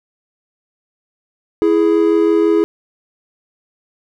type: tone pair together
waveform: triangle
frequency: 330.9 / 416.9 Hz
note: E4 / G#4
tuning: +7 / +7 cents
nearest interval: major third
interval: 400 cents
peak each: -11 dBFS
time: 1.62-2.64 s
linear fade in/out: 0 ms
effects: none